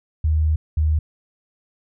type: tone pair in turn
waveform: sine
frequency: 77.78 / 77.29 Hz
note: D#2 / D#2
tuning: 0 / -11 cents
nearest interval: unison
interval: 11 cents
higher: first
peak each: -15 dBFS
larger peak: neither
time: 0.24-0.56 / 0.77-0.99 s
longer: first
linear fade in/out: 5 ms
effects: none